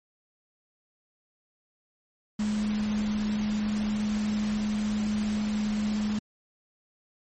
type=tone in noise; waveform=sine; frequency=211.4 Hz; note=G#3; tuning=31 cents sharp; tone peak=-25 dBFS; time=2.39-6.19 s; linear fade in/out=5 ms; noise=pink; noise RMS=-39 dBFS; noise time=2.39-6.19 s; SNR=+11 dB; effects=MP3 32 kbps